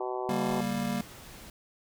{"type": "harmonic tone", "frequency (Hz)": 125.7, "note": "B2", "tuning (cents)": 31, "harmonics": [3, 4, 5, 6, 7, 8, 9], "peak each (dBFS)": [-34, -40, -39, -38, -39, -42, -46], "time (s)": [0, 0.61], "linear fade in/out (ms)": 5}
{"type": "chord", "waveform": "square", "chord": "G diminished", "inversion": "second", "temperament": "just", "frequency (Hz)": [141.12, 196, 235.2], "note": ["Db3", "G3", "Bb3"], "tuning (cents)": [31, 0, 16], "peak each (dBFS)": [-39, -33, -33], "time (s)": [0.29, 1.01], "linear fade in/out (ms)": 2}
{"type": "noise", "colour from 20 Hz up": "pink", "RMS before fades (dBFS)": -48, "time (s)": [0.45, 1.5], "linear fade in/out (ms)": 2}
{"effects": []}